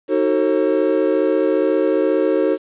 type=chord; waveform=triangle; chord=D# diminished seventh; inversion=none; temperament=just; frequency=311.1 / 373.4 / 448 / 537.6 Hz; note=D#4 / F#4 / A4 / C5; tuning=0 / +16 / +31 / +47 cents; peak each=-18 dBFS; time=0.08-2.58 s; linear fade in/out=50 ms; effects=resampled to 8000 Hz + 8-bit